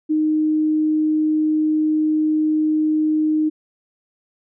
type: tone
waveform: sine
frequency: 309.1 Hz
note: D#4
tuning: 11 cents flat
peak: -15 dBFS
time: 0.09-3.5 s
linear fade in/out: 20 ms
effects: none